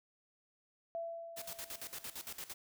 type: tone with exponential decay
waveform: sine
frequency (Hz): 670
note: E5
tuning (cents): +28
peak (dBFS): -36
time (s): 0.95-2.38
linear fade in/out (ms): 0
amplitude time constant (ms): 310
type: noise with tremolo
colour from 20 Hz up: white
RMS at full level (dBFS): -44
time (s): 1.36-2.54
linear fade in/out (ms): 20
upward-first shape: square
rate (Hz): 8.8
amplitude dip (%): 80
effects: none